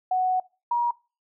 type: tone pair in turn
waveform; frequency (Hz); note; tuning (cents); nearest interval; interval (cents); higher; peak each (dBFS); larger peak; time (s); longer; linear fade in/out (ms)
sine; 741 / 953.3; F#5 / A#5; +2 / +39; major third; 437; second; -20; neither; 0.11-0.4 / 0.71-0.91; first; 5
effects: noise-tail reverb RT60 0.3 s tail -21 dB re dry